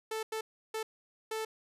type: tone bursts at uneven times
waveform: sawtooth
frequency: 440 Hz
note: A4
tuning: in tune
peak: -30 dBFS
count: 4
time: 0.11-0.23 / 0.32-0.41 / 0.74-0.83 / 1.31-1.45 s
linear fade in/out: 5 ms
effects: resampled to 32000 Hz